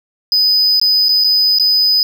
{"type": "tone with dropouts", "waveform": "triangle", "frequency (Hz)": 4997, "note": "D#8", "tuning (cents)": 7, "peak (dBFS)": -8, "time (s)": [0.32, 2.03], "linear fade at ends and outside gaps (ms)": 1, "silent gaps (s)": [[0.798, 0.814], [1.085, 1.091], [1.239, 1.244], [1.586, 1.597]], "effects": []}